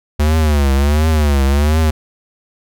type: tone with vibrato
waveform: square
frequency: 73.42 Hz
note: D2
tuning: in tune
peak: -11 dBFS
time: 0.19-1.91 s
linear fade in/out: 10 ms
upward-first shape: triangle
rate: 1.4 Hz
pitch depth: 160 cents each way
effects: none